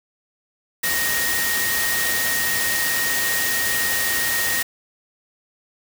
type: tone in noise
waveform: sine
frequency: 1864.7 Hz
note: A#6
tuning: in tune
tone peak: -23 dBFS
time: 0.83-4.63 s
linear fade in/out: 10 ms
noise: white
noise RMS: -23 dBFS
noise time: 0.83-4.63 s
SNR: -3 dB
effects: none